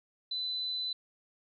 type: tone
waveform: sine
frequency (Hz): 4008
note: B7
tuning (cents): +25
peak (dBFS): -32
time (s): 0.31-0.93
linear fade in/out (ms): 5
effects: none